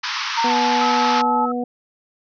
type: band-pass noise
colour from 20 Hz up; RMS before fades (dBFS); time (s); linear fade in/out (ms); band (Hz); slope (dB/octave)
pink; -25; 0.03-1.22; 10; 900 to 5800; 96
type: tone with pitch glide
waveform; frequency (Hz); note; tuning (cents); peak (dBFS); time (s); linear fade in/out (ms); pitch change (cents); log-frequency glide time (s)
sine; 920 to 863.4; A#5 to A5; -23 to -33; -17; 0.37-1.46; 10; -110; 0.48-0.54
type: harmonic tone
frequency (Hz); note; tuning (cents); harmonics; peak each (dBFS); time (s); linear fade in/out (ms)
244.5; B3; -17; 1 / 2 / 3; -23 / -26 / -28; 0.44-1.64; 5
type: tone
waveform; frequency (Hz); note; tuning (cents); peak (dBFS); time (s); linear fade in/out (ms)
sine; 1292; E6; -35; -23; 0.81-1.52; 5
effects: none